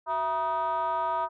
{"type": "tone with frequency modulation", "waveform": "sine", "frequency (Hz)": 954, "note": "A#5", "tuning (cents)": 40, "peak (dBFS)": -24, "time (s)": [0.06, 1.29], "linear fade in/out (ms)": 50, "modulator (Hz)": 291, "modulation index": 0.99, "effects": ["tanh soft clip ceiling -22 dBFS"]}